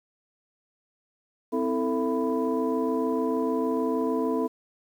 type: tone cluster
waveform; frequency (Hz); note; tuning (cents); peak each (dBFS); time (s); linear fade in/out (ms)
sine; 257.9 / 324.5 / 445.3 / 670 / 995; C4 / E4 / A4 / E5 / B5; -25 / -27 / +21 / +28 / +13; -27 / -30 / -27 / -35 / -33; 1.52-4.48; 20
effects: tanh soft clip ceiling -14 dBFS + 9-bit